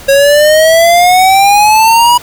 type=exponential sweep; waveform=square; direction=up; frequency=545 to 977 Hz; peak=-4 dBFS; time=0.08-2.18 s; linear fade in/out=10 ms; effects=pink hiss -31 dBFS RMS until 2.22 s